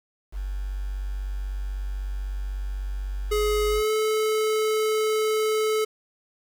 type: tone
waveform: sine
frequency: 48.08 Hz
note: G1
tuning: 33 cents flat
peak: -27 dBFS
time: 0.32-3.83 s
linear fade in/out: 50 ms
type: tone with pitch glide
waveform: square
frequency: 420.7 to 433.3 Hz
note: G#4 to A4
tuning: +22 to -27 cents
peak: -22 dBFS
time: 3.31-5.85 s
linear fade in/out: 10 ms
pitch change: +51 cents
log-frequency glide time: 3.68-3.91 s
effects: 8-bit